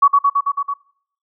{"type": "tone with echo", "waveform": "sine", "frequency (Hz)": 1126, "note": "C#6", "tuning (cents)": 27, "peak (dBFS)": -6, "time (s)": [0.02, 0.08], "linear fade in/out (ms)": 10, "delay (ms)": 110, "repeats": 6, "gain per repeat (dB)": -2, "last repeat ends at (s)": 0.74, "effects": ["noise-tail reverb RT60 0.6 s tail -21 dB re dry"]}